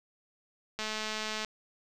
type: click train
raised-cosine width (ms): 0.2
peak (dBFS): -18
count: 143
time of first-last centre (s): 0.79-1.447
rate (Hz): 216
effects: none